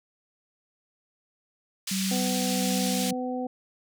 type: band-pass noise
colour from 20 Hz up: white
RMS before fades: -32 dBFS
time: 1.87-3.11 s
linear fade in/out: 5 ms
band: 2500 to 7600 Hz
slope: 12 dB/octave
type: tone with tremolo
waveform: sine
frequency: 191.2 Hz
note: G3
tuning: 43 cents flat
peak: -26 dBFS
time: 1.91-3.13 s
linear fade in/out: 5 ms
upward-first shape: triangle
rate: 1.5 Hz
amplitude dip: 30%
type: harmonic tone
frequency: 251.8 Hz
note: B3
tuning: 34 cents sharp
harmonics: 1 / 2 / 3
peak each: -30 / -33 / -35 dBFS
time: 2.11-3.47 s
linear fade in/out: 5 ms
effects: none